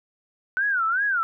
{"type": "tone with vibrato", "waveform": "sine", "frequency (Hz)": 1480, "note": "F#6", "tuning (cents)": 0, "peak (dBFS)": -20, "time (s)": [0.57, 1.23], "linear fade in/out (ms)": 0, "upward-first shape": "sine", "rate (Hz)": 2.6, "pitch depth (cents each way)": 210, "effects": []}